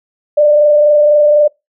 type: tone with frequency modulation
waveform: sine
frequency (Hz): 594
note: D5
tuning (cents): +20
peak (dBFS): -5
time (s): 0.37-1.48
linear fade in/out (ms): 10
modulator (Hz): 24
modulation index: 0.43
effects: noise-tail reverb RT60 0.2 s tail -24 dB re dry